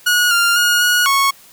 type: tone with pitch steps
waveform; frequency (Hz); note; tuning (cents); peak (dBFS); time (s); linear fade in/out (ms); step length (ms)
sawtooth; 1452 / 1396 / 1437 / 1452 / 1103; F#6 / F6 / F6 / F#6 / C#6; -33 / -1 / +49 / -33 / -9; -8; 0.06-1.31; 10; 250
effects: white hiss -45 dBFS RMS until 1.52 s